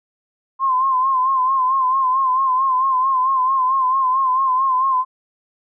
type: tone with vibrato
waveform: sine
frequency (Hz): 1046.5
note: C6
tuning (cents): 0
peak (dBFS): -14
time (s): 0.59-5.05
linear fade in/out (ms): 50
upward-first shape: sine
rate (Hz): 4.5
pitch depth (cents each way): 60
effects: none